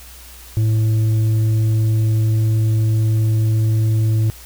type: tone with tanh clipping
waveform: sine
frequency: 109.9 Hz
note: A2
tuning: 2 cents flat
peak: -14 dBFS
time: 0.57-4.3 s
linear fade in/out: 0 ms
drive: 5 dB
effects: added 60 Hz sine -40 dBFS peak until 4.45 s + white hiss -41 dBFS RMS until 4.45 s